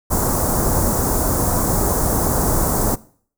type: band-stop noise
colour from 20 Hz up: pink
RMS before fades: -18 dBFS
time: 0.1-2.96 s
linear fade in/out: 20 ms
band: 1200 to 6800 Hz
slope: 24 dB/octave
effects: noise-tail reverb RT60 0.5 s tail -20 dB re dry